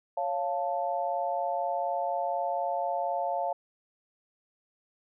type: chord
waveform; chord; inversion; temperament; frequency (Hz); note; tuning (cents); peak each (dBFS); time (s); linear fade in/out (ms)
sine; Db augmented; none; equal; 554.4 / 698.5 / 880; Db5 / F5 / A5; 0 / 0 / 0; -33 / -30 / -33; 0.17-3.53; 5
effects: none